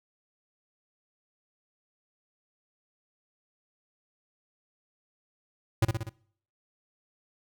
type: tone with echo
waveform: square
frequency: 111.8 Hz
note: A2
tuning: 28 cents sharp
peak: -20 dBFS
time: 5.82-5.85 s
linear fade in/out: 5 ms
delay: 61 ms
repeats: 4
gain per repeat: -4 dB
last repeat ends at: 6.094 s
effects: noise-tail reverb RT60 0.6 s tail -23 dB re dry